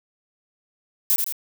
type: noise with echo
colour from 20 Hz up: violet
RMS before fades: -18 dBFS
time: 1.1-1.16 s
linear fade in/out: 0 ms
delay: 82 ms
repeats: 2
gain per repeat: -5 dB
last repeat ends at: 1.324 s
effects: none